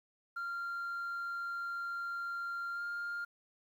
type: tone with pitch glide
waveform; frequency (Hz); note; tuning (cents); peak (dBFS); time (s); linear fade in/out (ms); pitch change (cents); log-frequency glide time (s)
sine; 1387 to 1403.9; F6 to F6; -12 to +9; -34; 0.36-3.25; 10; +21; 2.73-2.82
effects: tanh soft clip ceiling -35 dBFS + 11-bit